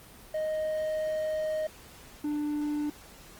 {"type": "tone pair in turn", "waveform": "triangle", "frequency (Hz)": [622.3, 296.5], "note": ["D#5", "D4"], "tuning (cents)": [0, 17], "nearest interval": "octave + minor second", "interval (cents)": 1283, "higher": "first", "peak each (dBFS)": -26, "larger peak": "neither", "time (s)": [[0.34, 1.67], [2.24, 2.9]], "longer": "first", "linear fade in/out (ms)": 5, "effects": ["pink hiss -51 dBFS RMS until 3.39 s", "Opus 24 kbps"]}